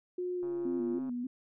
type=tone with pitch glide; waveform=sine; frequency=360 to 347.7 Hz; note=F#4 to F4; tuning=-47 to -8 cents; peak=-32 dBFS; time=0.18-0.99 s; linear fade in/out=5 ms; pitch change=-61 cents; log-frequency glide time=0.35-0.54 s
type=click train; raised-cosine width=1 ms; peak=-39 dBFS; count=92; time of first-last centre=0.43-1.094 s; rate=137 Hz
type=tone with vibrato; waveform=sine; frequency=252.1 Hz; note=B3; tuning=36 cents sharp; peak=-33 dBFS; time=0.65-1.27 s; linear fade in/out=5 ms; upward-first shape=square; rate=3.4 Hz; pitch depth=57 cents each way
effects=none